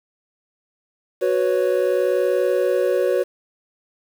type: chord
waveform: triangle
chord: F# suspended fourth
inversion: none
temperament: equal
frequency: 370 / 493.9 / 554.4 Hz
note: F#4 / B4 / C#5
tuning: 0 / 0 / 0 cents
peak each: -19 dBFS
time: 1.21-3.24 s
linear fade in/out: 20 ms
effects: 7-bit